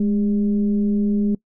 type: tone with frequency modulation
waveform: sine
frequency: 207.7 Hz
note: G#3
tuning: in tune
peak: -16 dBFS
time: 0-1.35 s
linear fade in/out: 5 ms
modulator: 194 Hz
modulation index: 0.44
effects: noise-tail reverb RT60 0.1 s tail -22 dB re dry